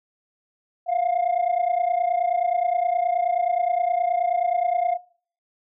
sine tone pair together, 688.5 / 718 Hz, F5 / F5, -25 / +48 cents, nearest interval minor second, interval 73 cents, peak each -21 dBFS, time 0.86-4.98 s, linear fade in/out 50 ms, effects noise-tail reverb RT60 0.5 s tail -22 dB re dry + tanh soft clip ceiling -16 dBFS

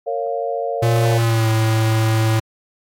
sine chord, Bb minor, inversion none, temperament equal with one note detuned, 460 / 554.4 / 698.5 Hz, Bb4 / Db5 / F5, -23 / 0 / 0 cents, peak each -24 dBFS, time 0.06-1.19 s, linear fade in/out 20 ms
square tone with pitch glide, 117.6 to 111.06 Hz, A#2 to A2, +16 to +17 cents, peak -15 dBFS, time 0.82-2.4 s, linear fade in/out 10 ms, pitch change -99 cents, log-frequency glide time 1.1-1.49 s
effects AAC 48 kbps

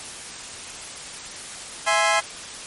20% pulse chord, E augmented, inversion none, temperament equal, 659.3 / 830.6 / 1046.5 Hz, E5 / G#5 / B#5, 0 / 0 / 0 cents, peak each -17 dBFS, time 1.86-2.21 s, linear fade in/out 20 ms, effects white hiss -36 dBFS RMS until 2.66 s + MP3 48 kbps

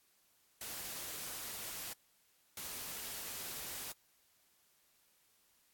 white noise bursts at uneven times, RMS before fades -44 dBFS, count 2, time 0.61-1.93 / 2.57-3.92 s, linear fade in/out 2 ms, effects white hiss -72 dBFS RMS until 5.73 s + AAC 64 kbps

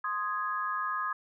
sine chord, Ab major, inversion first, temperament equal, 1046.5 / 1244.5 / 1661.2 Hz, C6 / Eb6 / Ab6, 0 / 0 / 0 cents, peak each -35 / -32 / -36 dBFS, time 0.04-1.13 s, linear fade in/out 5 ms, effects none

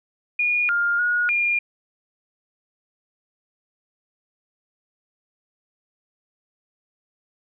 sine tone with pitch steps, 2439 / 1406 / 1447 / 2411 Hz, D#7 / F6 / F#6 / D7, -35 / +11 / -39 / +45 cents, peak -18 dBFS, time 0.39-1.59 s, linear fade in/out 5 ms, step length 300 ms, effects none

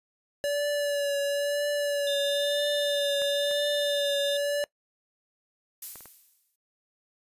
square tone with vibrato, 574 Hz, D5, 40 cents flat, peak -26 dBFS, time 0.44-4.64 s, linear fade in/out 0 ms, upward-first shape triangle, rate 1 Hz, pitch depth 28 cents each way
triangle tone, 3613 Hz, A7, 45 cents sharp, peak -29 dBFS, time 2.07-4.37 s, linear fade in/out 2 ms
clicks, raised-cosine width 0.5 ms, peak -28 / -30 / -31 / -36 / -33 dBFS, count 5, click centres 3.219 / 3.512 / 5.957 / 6.007 / 6.057 s
violet noise with exponential decay, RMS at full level -33 dBFS, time 5.82-6.56 s, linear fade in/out 5 ms, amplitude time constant 160 ms
effects noise-tail reverb RT60 0.1 s tail -22 dB re dry + resampled to 32000 Hz

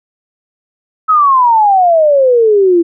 sine exponential sweep, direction down, 1300 to 331.7 Hz, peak -5 dBFS, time 1.08-2.83 s, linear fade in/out 20 ms, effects none

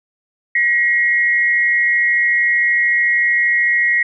sine tone pair together, 1904.7 / 2138 Hz, A#6 / C7, +37 / +37 cents, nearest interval major second, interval 200 cents, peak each -13 / -18 dBFS, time 0.55-4.03 s, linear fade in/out 5 ms, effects none

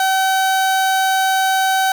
30% pulse tone, 764 Hz, G5, 45 cents flat, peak -11 dBFS, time 0-1.92 s, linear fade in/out 2 ms, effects none

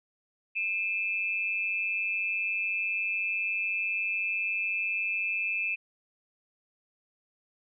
sine tone pair together, 2422 / 2616 Hz, D#7 / E7, -47 / -14 cents, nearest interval minor second, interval 133 cents, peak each -32 / -29 dBFS, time 0.55-5.76 s, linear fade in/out 20 ms, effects none

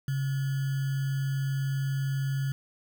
sine tone with sample-and-hold, 136.4 Hz, C#3, 28 cents flat, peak -26 dBFS, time 0.08-2.52 s, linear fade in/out 2 ms, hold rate 1575 Hz, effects none

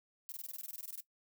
violet noise bursts, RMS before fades -44 dBFS, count 15, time 0.29-1.004 s, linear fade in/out 0 ms, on 28 ms, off 21 ms, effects noise-tail reverb RT60 0.1 s tail -17 dB re dry

